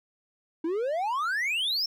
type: exponential sweep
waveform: triangle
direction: up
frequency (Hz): 311.1 to 5510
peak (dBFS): -24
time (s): 0.64-1.86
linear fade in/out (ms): 5
effects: none